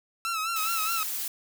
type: tone with vibrato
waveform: sawtooth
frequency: 1318.5 Hz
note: E6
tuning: in tune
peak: -24 dBFS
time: 0.25-1.03 s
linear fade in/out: 0 ms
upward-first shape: sine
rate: 4.8 Hz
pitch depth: 71 cents each way
type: noise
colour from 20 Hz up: blue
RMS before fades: -32 dBFS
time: 0.56-1.28 s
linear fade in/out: 2 ms
effects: none